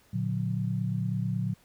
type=chord; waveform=sine; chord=Bb augmented; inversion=none; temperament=just; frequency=116.54 / 145.68 / 182.1 Hz; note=Bb2 / D3 / F#3; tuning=0 / -14 / -27 cents; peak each=-30 / -33 / -31 dBFS; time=0.13-1.54 s; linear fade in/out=10 ms; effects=pink hiss -62 dBFS RMS until 1.64 s